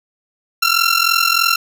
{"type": "ring-modulated tone", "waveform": "15% pulse", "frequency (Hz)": 1363, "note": "F6", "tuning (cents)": -43, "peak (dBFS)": -3, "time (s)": [0.62, 1.56], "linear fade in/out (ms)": 5, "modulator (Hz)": 21.6, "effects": []}